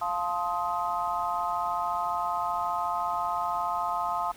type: chord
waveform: sine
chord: F dominant seventh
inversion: none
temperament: just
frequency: 698.5 / 873.1 / 1047.7 / 1257.2 Hz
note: F5 / A5 / C6 / Eb6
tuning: 0 / -14 / +2 / +18 cents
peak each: -32 dBFS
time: 0.01-4.32 s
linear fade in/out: 10 ms
effects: pink hiss -51 dBFS RMS until 4.36 s